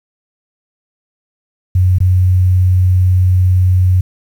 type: tone with dropouts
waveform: sine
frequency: 91.8 Hz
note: F#2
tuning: 13 cents flat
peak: -7 dBFS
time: 1.75-4.01 s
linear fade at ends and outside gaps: 5 ms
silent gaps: 1.985-2.003 s
effects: 7-bit